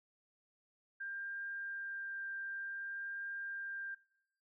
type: tone with vibrato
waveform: sine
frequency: 1592 Hz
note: G6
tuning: 26 cents sharp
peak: -40 dBFS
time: 1-3.95 s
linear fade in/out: 10 ms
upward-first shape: triangle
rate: 0.55 Hz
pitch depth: 8 cents each way
effects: noise-tail reverb RT60 0.7 s tail -23 dB re dry